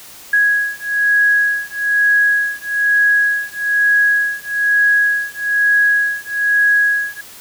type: beating tone pair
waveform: sine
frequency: 1661.2 / 1662.3 Hz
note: G#6 / G#6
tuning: 0 / +1 cents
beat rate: 1.1 Hz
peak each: -15 dBFS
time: 0.33-7.21 s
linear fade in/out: 5 ms
effects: white hiss -38 dBFS RMS until 7.4 s